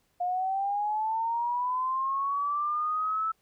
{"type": "linear sweep", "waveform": "sine", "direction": "up", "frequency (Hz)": [707, 1318.5], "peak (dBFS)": -26, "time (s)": [0.2, 3.32], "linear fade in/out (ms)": 10, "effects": ["pink hiss -71 dBFS RMS until 3.41 s"]}